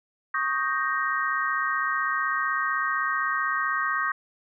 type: chord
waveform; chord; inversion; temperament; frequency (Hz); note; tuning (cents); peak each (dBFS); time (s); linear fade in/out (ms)
sine; Eb dominant seventh; third; equal; 1108.7 / 1244.5 / 1568 / 1864.7; Db6 / Eb6 / G6 / Bb6; 0 / 0 / 0 / 0; -29; 0.34-4.12; 5
effects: none